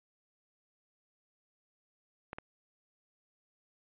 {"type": "clicks", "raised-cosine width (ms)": 0.5, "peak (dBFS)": [-24, -26], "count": 2, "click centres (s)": [2.331, 2.385], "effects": ["resampled to 8000 Hz"]}